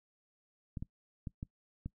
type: clicks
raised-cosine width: 5 ms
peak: -27 dBFS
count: 5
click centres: 0.772 / 0.825 / 1.272 / 1.429 / 1.86 s
effects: noise-tail reverb RT60 0.1 s tail -22 dB re dry